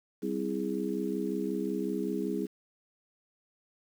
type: harmonic tone with a mistuned harmonic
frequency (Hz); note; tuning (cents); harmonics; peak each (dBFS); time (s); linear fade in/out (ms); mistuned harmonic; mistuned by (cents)
65.41; C2; 0; 3 / 4 / 5 / 6; -35 / -35 / -35 / -35; 0.22-2.47; 20; 6; +90
effects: 9-bit

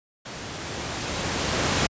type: noise with level ramp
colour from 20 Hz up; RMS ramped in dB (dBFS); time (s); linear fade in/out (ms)
pink; -36 to -21; 0.25-1.87; 10
effects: high-pass 80 Hz 12 dB/octave + resampled to 16000 Hz

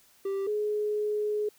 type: tone pair in turn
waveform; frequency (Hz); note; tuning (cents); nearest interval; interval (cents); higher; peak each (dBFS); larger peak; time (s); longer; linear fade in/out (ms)
triangle / sine; 392 / 420.7; G4 / G#4; 0 / +22; minor second; 122; second; -26; neither; 0.25-0.47 / 0.47-1.49; second; 5
effects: white hiss -61 dBFS RMS until 1.58 s

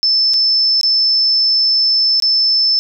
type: tone with dropouts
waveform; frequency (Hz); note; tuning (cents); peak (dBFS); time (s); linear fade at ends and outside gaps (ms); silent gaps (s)
sine; 5274; E8; 0; -10; 0.03-2.79; 0; 0.336-0.34 / 0.812-0.832 / 2.2-2.223
effects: none

